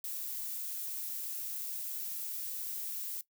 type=noise; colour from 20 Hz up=violet; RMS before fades=-39 dBFS; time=0.04-3.21 s; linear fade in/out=2 ms; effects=noise-tail reverb RT60 0.1 s tail -18 dB re dry